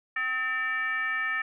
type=tone with frequency modulation; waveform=sine; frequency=1795 Hz; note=A6; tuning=34 cents sharp; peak=-26 dBFS; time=0.16-1.42 s; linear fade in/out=5 ms; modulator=512 Hz; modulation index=0.88; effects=none